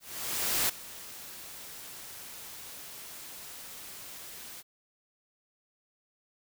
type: noise with ADSR envelope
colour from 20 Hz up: white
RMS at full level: -27 dBFS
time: 0-4.63 s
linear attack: 690 ms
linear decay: 10 ms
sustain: -18 dB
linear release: 36 ms
effects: none